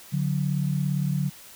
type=tone pair together; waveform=sine; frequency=144.77 / 182.4 Hz; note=D3 / F#3; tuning=-24 / -24 cents; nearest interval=major third; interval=400 cents; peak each=-24 / -27 dBFS; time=0.12-1.3 s; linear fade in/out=20 ms; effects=white hiss -47 dBFS RMS until 1.55 s